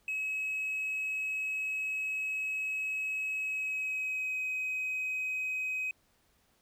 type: tone with pitch glide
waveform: triangle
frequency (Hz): 2564 to 2526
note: E7 to D#7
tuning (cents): -49 to +26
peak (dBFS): -29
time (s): 0.08-5.91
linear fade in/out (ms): 2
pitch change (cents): -25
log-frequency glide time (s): 3.37-4.41
effects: tanh soft clip ceiling -27 dBFS + pink hiss -70 dBFS RMS until 6.61 s